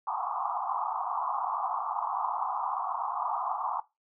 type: band-pass noise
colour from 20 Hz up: white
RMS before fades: -32 dBFS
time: 0.07-3.8 s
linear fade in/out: 2 ms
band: 720 to 1200 Hz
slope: 96 dB/octave
effects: noise-tail reverb RT60 0.2 s tail -17 dB re dry